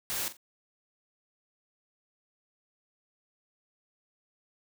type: noise with echo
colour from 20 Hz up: white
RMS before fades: -33 dBFS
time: 0.1-0.28 s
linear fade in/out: 0 ms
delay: 44 ms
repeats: 2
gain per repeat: -12 dB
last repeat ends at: 0.368 s
effects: none